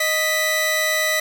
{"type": "tone pair together", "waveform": "sawtooth", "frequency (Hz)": [622.3, 1975.7], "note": ["D#5", "B6"], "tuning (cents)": [0, 0], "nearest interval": "octave + minor sixth", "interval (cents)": 2000, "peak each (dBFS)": [-19, -16], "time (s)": [0, 1.2], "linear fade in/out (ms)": 5, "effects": []}